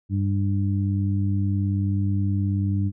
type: harmonic tone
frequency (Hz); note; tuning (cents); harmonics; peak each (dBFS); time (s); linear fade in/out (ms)
98.8; G2; +14; 1 / 2 / 3; -21 / -27 / -31; 0.09-2.92; 50
effects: none